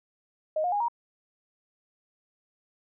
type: tone with pitch steps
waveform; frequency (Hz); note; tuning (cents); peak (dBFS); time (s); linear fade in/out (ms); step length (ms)
sine; 622.3 / 714.8 / 821.1 / 943.2; D#5 / F5 / G#5 / A#5; 0 / +40 / -20 / +20; -24; 0.56-0.884; 5; 81
effects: none